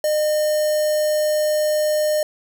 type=tone with notch filter; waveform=square; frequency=608 Hz; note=D#5; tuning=40 cents flat; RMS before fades=-19 dBFS; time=0.04-2.23 s; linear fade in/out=2 ms; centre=2400 Hz; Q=0.7; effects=none